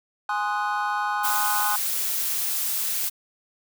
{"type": "chord", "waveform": "triangle", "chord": "Ab dominant seventh", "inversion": "none", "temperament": "equal", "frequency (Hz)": [830.6, 1046.5, 1244.5, 1480], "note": ["Ab5", "C6", "Eb6", "Gb6"], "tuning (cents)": [0, 0, 0, 0], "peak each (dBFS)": [-25, -28, -28, -28], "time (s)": [0.29, 1.76], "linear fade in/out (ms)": 2}
{"type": "noise", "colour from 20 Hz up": "blue", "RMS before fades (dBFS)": -26, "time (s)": [1.23, 3.1], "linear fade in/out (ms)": 20}
{"effects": []}